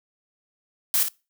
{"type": "noise with echo", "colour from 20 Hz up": "blue", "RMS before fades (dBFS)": -21, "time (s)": [0.94, 1.03], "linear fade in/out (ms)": 0, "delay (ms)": 54, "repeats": 1, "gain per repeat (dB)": -7, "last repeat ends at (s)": 1.084, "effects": ["noise-tail reverb RT60 0.3 s tail -24 dB re dry"]}